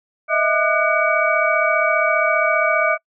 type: tone cluster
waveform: sine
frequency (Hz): 625 / 660 / 1210 / 1479 / 2270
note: D#5 / E5 / D#6 / F#6 / C#7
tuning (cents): +8 / +2 / -49 / -1 / +41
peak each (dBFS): -21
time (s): 0.28-2.98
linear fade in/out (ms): 50
effects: noise-tail reverb RT60 0.1 s tail -26 dB re dry